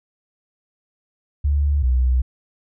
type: tone pair in turn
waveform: sine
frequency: 72 / 63.07 Hz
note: D2 / B1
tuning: -34 / +37 cents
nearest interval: major second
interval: 229 cents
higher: first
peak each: -15 / -14 dBFS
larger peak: second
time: 1.44-1.83 / 1.83-2.22 s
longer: neither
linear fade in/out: 10 ms
effects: none